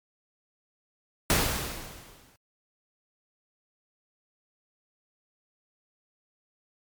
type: noise with exponential decay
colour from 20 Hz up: pink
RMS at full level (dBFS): -21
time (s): 1.3-2.36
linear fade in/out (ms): 1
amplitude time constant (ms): 230
effects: MP3 96 kbps